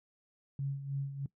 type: tone with tremolo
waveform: sine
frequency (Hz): 138.59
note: C#3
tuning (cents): 0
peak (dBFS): -31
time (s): 0.59-1.26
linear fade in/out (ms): 2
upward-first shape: sine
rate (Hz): 3.2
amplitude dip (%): 65
effects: noise-tail reverb RT60 0.1 s tail -19 dB re dry